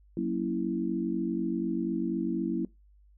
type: chord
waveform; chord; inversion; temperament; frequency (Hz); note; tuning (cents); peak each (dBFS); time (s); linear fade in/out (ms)
sine; F# dominant seventh; none; equal; 185 / 233.1 / 277.2 / 329.6; F#3 / A#3 / C#4 / E4; 0 / 0 / 0 / 0; -33 / -33 / -35 / -31; 0.17-2.65; 2
effects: noise-tail reverb RT60 0.2 s tail -22 dB re dry + added 50 Hz sine -56 dBFS peak until 3.17 s